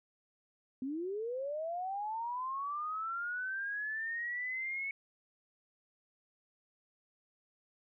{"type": "linear sweep", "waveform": "sine", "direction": "up", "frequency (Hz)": [250.9, 2217], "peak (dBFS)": -35, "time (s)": [0.82, 4.91], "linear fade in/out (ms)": 2, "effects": []}